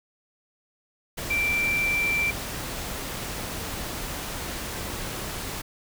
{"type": "tone in noise", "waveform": "sine", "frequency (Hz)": 2349, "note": "D7", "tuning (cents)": 0, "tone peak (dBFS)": -22, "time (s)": [1.3, 2.31], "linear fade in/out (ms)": 10, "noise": "pink", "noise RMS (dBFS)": -33, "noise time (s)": [1.17, 5.62], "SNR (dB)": 8, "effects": []}